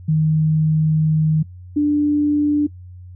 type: tone pair in turn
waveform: sine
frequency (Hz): 156 / 294.5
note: D#3 / D4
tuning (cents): +5 / +5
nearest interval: major seventh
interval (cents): 1100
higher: second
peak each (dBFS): -13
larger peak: neither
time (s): 0.08-1.43 / 1.76-2.67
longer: first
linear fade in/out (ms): 10
effects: noise-tail reverb RT60 0.1 s tail -21 dB re dry + added 90 Hz sine -35 dBFS peak until 3.15 s